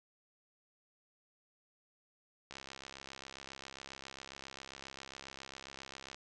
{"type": "click train", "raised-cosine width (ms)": 0.2, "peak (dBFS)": -29, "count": 246, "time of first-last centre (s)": [2.51, 6.145], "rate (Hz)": 67.4, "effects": ["resampled to 22050 Hz"]}